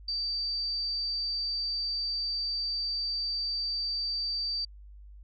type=tone; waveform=sine; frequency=4642 Hz; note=D8; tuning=21 cents flat; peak=-29 dBFS; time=0.08-4.65 s; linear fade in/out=5 ms; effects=added 50 Hz sine -46 dBFS peak until 5.23 s